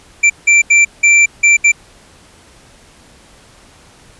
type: tone bursts at uneven times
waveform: square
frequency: 2349 Hz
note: D7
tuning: in tune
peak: -6 dBFS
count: 6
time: 0.23-0.3 / 0.47-0.62 / 0.7-0.85 / 1.03-1.26 / 1.43-1.57 / 1.64-1.72 s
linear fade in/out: 10 ms
effects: pink hiss -44 dBFS RMS until 4.19 s + resampled to 24000 Hz